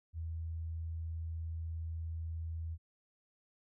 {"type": "tone", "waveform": "sine", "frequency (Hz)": 81.7, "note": "E2", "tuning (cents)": -15, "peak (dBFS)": -37, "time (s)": [0.13, 2.78], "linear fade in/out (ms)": 50, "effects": []}